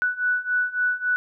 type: beating tone pair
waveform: sine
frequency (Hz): 1480 / 1483.6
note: F#6 / F#6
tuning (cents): 0 / +4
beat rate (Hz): 3.6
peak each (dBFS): -25 / -23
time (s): 0.02-1.16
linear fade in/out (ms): 0
effects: none